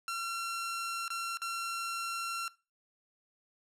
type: tone with dropouts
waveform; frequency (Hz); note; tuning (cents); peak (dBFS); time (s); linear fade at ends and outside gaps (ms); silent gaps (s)
sawtooth; 1363; F6; -43; -30; 0.08-2.48; 1; 1.08-1.103 / 1.372-1.418
effects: noise-tail reverb RT60 0.3 s tail -20 dB re dry + low-pass 12000 Hz 12 dB/octave